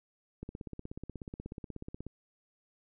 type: click train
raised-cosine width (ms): 3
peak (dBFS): -28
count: 28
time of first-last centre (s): 0.43-2.066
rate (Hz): 16.5
effects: none